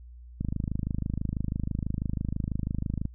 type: click train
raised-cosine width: 5 ms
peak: -17 dBFS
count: 70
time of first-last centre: 0.41-3.054 s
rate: 26.1 Hz
effects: added 60 Hz sine -44 dBFS peak until 3.14 s